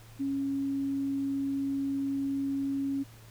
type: tone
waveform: sine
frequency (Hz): 275.3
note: C#4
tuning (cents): -12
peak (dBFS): -28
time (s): 0.19-3.04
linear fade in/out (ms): 20
effects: added 113 Hz sine -50 dBFS peak until 3.3 s + pink hiss -56 dBFS RMS until 3.3 s

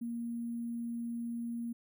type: tone with sample-and-hold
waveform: sine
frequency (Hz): 234.5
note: A#3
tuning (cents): +11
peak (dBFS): -35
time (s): 0.01-1.73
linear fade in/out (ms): 10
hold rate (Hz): 11025
effects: none

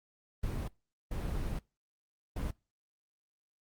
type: noise bursts at uneven times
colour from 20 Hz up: brown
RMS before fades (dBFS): -35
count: 3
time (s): 0.43-0.68 / 1.11-1.59 / 2.36-2.51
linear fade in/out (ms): 5
effects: noise-tail reverb RT60 0.3 s tail -25 dB re dry + Opus 24 kbps

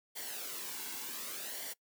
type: noise with flanger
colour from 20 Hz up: white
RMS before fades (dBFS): -42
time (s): 0.15-1.74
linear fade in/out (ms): 20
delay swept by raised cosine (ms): 0.77 to 1.65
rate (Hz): 0.67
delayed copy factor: -0.6
effects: noise-tail reverb RT60 0.1 s tail -22 dB re dry + high-pass 200 Hz 12 dB/octave

